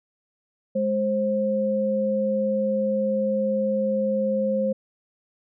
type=tone pair together; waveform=sine; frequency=208.6 / 529.6 Hz; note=G#3 / C5; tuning=+8 / +21 cents; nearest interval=octave + major third; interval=1613 cents; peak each=-25 / -22 dBFS; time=0.75-4.73 s; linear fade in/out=10 ms; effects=none